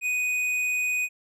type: tone with tanh clipping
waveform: sine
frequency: 2489 Hz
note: D#7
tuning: in tune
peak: -25 dBFS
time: 0.01-1.09 s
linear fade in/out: 50 ms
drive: 10 dB
effects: none